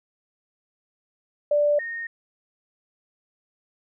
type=tone pair in turn; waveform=sine; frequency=587.3 / 1847.9 Hz; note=D5 / A#6; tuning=0 / -16 cents; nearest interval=octave + minor sixth; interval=1984 cents; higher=second; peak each=-17 / -29 dBFS; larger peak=first; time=1.51-1.79 / 1.79-2.07 s; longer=neither; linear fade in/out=5 ms; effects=none